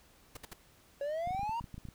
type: noise bursts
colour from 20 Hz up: pink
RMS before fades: -44 dBFS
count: 3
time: 0.35-0.534 s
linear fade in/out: 5 ms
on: 20 ms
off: 62 ms
type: exponential sweep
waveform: triangle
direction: up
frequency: 554.4 to 956 Hz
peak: -31 dBFS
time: 1.01-1.6 s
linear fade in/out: 2 ms
type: clicks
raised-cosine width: 5 ms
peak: -32 dBFS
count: 12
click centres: 1.274 / 1.308 / 1.348 / 1.394 / 1.432 / 1.494 / 1.61 / 1.642 / 1.743 / 1.78 / 1.853 / 1.887 s
effects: pink hiss -63 dBFS RMS until 1.94 s